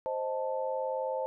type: chord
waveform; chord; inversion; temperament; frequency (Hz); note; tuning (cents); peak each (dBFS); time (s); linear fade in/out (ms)
sine; A diminished; first; equal; 523.3 / 622.3 / 880; C5 / Eb5 / A5; 0 / 0 / 0; -32 / -37 / -36; 0.06-1.26; 0
effects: none